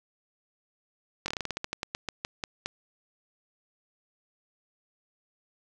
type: slowing click train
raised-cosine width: 0.2 ms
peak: -14 dBFS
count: 17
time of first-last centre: 1.26-2.66 s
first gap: 21 ms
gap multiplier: 1.17
effects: none